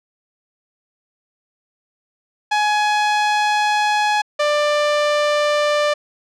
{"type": "tone pair in turn", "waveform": "sawtooth", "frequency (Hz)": [840, 592.3], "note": ["G#5", "D5"], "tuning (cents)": [19, 15], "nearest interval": "tritone", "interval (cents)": 604, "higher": "first", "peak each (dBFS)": -11, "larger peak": "neither", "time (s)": [[2.51, 4.22], [4.39, 5.94]], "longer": "first", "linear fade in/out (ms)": 10, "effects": ["low-pass 5000 Hz 12 dB/octave"]}